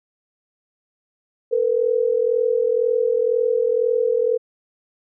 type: tone pair together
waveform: sine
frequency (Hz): 451.9 / 493.9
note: A4 / B4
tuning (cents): +46 / 0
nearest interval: major second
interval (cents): 154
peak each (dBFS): -19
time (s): 1.51-4.38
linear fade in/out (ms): 20
effects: none